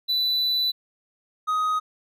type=tone pair in turn; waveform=triangle; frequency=3981 / 1253.9 Hz; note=B7 / D#6; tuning=+13 / +13 cents; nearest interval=octave + minor sixth; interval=2000 cents; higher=first; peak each=-19 dBFS; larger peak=neither; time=0.08-0.72 / 1.47-1.8 s; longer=first; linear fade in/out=20 ms; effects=none